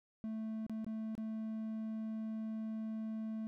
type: tone with dropouts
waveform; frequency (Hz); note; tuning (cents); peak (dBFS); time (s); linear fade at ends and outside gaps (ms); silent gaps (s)
triangle; 220; A3; 0; -36; 0.24-3.47; 0; 0.665-0.696 / 0.845-0.865 / 1.152-1.179
effects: none